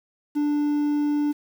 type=tone with quantisation; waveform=triangle; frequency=294 Hz; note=D4; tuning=2 cents sharp; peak=-18 dBFS; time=0.35-1.33 s; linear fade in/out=20 ms; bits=8; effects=none